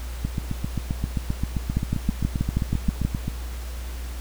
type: two click trains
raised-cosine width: 5 ms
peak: -12 / -9 dBFS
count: 24 / 9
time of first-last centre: 0.25-3.28 / 1.77-3.05 s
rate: 7.59 / 6.25 Hz
effects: added 60 Hz sine -30 dBFS peak until 4.2 s + pink hiss -42 dBFS RMS until 4.2 s